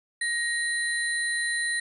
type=tone cluster; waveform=sine; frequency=1878 / 4033 / 9080 Hz; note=A#6 / B7 / C#9; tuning=+12 / +36 / +41 cents; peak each=-26 / -34 / -33 dBFS; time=0.21-1.8 s; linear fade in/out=5 ms; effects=none